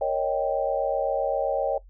sine chord, Eb dominant seventh, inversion second, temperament equal, 466.2 / 554.4 / 622.3 / 784 Hz, Bb4 / Db5 / Eb5 / G5, 0 / 0 / 0 / 0 cents, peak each -31 / -25 / -28 / -29 dBFS, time 0.01-1.78 s, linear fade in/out 5 ms, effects noise-tail reverb RT60 0.1 s tail -17 dB re dry + added 45 Hz sine -46 dBFS peak until 1.89 s

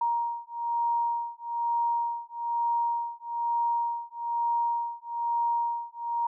sine beating tone pair, 939 / 940.1 Hz, A#5 / A#5, +12 / +14 cents, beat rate 1.1 Hz, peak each -29 dBFS, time 0.01-6.27 s, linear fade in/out 5 ms, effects none

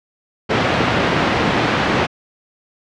pink band-pass noise, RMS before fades -17 dBFS, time 0.49-2.07 s, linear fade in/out 20 ms, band 140 to 2800 Hz, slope 12 dB/octave, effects low-pass 6000 Hz 12 dB/octave

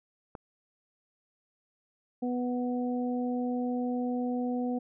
click, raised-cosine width 1 ms, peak -26 dBFS, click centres 0.352 s
harmonic tone, 246.9 Hz, B3, in tune, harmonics 1 / 2 / 3, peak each -29 / -36 / -39 dBFS, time 2.22-4.79 s, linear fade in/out 10 ms
effects none

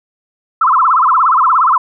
sine tone with vibrato, 1162 Hz, D6, 19 cents flat, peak -7 dBFS, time 0.61-1.78 s, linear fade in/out 5 ms, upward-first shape sine, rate 17 Hz, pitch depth 270 cents each way, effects none

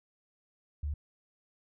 sine tone, 73.4 Hz, D2, in tune, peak -31 dBFS, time 0.83-0.94 s, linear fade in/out 5 ms, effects none

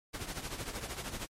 pink noise with tremolo, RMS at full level -37 dBFS, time 0.13-1.27 s, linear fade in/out 20 ms, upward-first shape triangle, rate 13 Hz, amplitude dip 75%, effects low-pass 12000 Hz 12 dB/octave + MP3 64 kbps

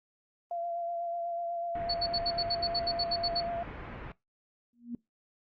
sine tone with vibrato, 686 Hz, F5, 31 cents flat, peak -32 dBFS, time 0.51-3.63 s, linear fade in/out 2 ms, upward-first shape sine, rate 8.1 Hz, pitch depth 20 cents each way
pink low-pass noise, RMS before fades -43 dBFS, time 1.75-4.12 s, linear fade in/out 2 ms, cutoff 2300 Hz, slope 24 dB/octave
sine tone bursts, 4435 Hz, C#8, in tune, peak -27 dBFS, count 13, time 1.89-3.407 s, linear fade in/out 10 ms, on 53 ms, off 69 ms
sine tone with exponential growth, 238 Hz, A#3, 36 cents sharp, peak -31 dBFS, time 4.73-4.95 s, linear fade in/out 2 ms, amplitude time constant 46 ms
effects noise-tail reverb RT60 0.2 s tail -23 dB re dry + Opus 24 kbps

